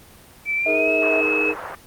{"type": "tone with pitch glide", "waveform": "sine", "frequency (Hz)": [2324, 2579], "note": ["D7", "E7"], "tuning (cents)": [-19, -39], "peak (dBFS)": -19, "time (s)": [0.45, 1.54], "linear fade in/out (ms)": 50, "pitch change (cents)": 180, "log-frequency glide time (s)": [0.56, 0.91]}
{"type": "chord", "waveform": "triangle", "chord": "D# suspended fourth", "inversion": "none", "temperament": "equal with one note detuned", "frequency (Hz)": [312.2, 415.3, 466.2], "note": ["D#4", "G#4", "A#4"], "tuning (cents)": [6, 0, 0], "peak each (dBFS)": -24, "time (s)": [0.65, 1.56], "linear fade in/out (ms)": 50}
{"type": "tone", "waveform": "sine", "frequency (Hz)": 646, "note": "E5", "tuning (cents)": -35, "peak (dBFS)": -21, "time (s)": [0.66, 1.21], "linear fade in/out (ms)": 2}
{"type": "band-pass noise", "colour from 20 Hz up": "white", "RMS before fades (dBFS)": -32, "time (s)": [1.02, 1.75], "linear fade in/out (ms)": 2, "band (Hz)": [460, 1500], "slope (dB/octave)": 24}
{"effects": ["pink hiss -47 dBFS RMS until 1.86 s", "Opus 24 kbps"]}